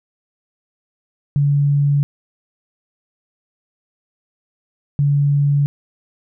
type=tone pair in turn; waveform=sine; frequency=143 / 143 Hz; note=D3 / D3; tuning=-46 / -46 cents; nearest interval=unison; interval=0 cents; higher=neither; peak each=-12 dBFS; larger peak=neither; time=1.36-2.03 / 4.99-5.66 s; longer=neither; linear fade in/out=0 ms; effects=none